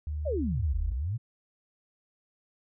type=tone; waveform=sine; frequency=75.3 Hz; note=D2; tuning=44 cents sharp; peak=-30 dBFS; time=0.07-0.92 s; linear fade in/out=0 ms
type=exponential two-way sweep; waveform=sine; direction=down then up; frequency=660 to 38.16 to 125.2 Hz; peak=-28 dBFS; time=0.25-1.18 s; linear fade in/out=20 ms; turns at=0.81 s
effects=none